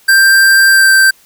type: tone with pitch glide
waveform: square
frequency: 1578 to 1563.5 Hz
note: G6 to G6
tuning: +11 to -5 cents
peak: -5 dBFS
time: 0.08-1.11 s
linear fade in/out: 10 ms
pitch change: -16 cents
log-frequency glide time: 0.7-0.93 s
effects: white hiss -47 dBFS RMS until 1.25 s